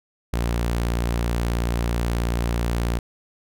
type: tone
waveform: sawtooth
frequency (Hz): 58.5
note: A#1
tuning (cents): +7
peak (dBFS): -17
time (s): 0.33-2.99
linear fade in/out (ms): 5
effects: none